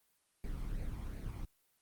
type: noise with flanger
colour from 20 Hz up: brown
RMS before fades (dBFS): -40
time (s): 0.44-1.45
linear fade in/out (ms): 2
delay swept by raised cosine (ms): 0.45 to 0.95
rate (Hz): 2.7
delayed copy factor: +0.55
effects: white hiss -75 dBFS RMS until 1.81 s + Opus 32 kbps